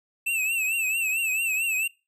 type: tone with vibrato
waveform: square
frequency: 2636 Hz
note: E7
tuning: 1 cent flat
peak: -24 dBFS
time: 0.26-1.88 s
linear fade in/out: 10 ms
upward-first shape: triangle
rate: 4.5 Hz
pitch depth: 100 cents each way
effects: noise-tail reverb RT60 0.3 s tail -25 dB re dry